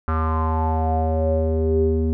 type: tone with low-pass filter sweep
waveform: square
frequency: 79.8 Hz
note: D#2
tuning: 44 cents sharp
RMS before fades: -20 dBFS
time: 0.08-2.13 s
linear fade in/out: 0 ms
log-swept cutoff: 1300 to 320 Hz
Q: 7.3
effects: none